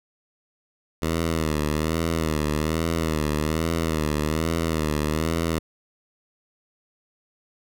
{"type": "tone with vibrato", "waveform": "10% pulse", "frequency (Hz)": 78.9, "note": "D#2", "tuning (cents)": 25, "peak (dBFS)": -14, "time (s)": [1.02, 5.59], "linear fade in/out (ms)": 5, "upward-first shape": "sine", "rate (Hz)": 1.2, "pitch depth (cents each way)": 86, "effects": []}